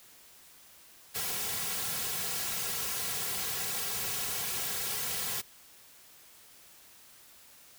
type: noise with comb filter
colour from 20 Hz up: white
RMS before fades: -34 dBFS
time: 1.14-5.42 s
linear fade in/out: 20 ms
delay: 3.3 ms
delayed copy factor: -1
effects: white hiss -56 dBFS RMS until 7.78 s